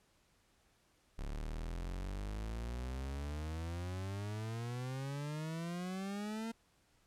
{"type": "exponential sweep", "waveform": "40% pulse", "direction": "up", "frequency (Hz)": [34.65, 230], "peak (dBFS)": -38, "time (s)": [1.18, 6.52], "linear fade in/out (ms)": 10, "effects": ["pink hiss -72 dBFS RMS until 7.06 s", "low-pass 11000 Hz 12 dB/octave"]}